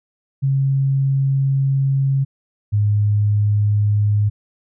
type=tone pair in turn; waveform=sine; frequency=136.2 / 103.99 Hz; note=C#3 / G#2; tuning=-30 / +3 cents; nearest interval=perfect fourth; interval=467 cents; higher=first; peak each=-14 / -13 dBFS; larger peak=second; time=0.42-2.25 / 2.72-4.3 s; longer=first; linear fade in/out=20 ms; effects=none